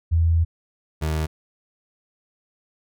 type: tone pair in turn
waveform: sine / 30% pulse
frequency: 82.8 / 78.15 Hz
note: E2 / D#2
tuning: +8 / +8 cents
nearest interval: minor second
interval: 100 cents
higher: first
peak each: -15 / -19 dBFS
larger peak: first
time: 0.11-0.45 / 1.01-1.27 s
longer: first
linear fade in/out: 20 ms
effects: none